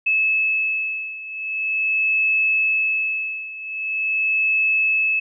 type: beating tone pair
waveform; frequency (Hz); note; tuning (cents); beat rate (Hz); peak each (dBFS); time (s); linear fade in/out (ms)
sine; 2600 / 2600.43; E7 / E7; -24 / -24; 0.43; -20 / -23; 0.06-5.2; 10
effects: none